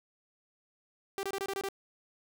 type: tone bursts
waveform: sawtooth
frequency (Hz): 392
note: G4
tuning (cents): 0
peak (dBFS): -29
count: 7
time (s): 1.18-1.687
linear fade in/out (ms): 0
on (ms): 51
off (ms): 25
effects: none